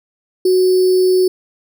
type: tone with sample-and-hold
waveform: sine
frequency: 370 Hz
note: F#4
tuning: in tune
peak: -9 dBFS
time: 0.45-1.28 s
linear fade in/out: 5 ms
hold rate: 4900 Hz
effects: none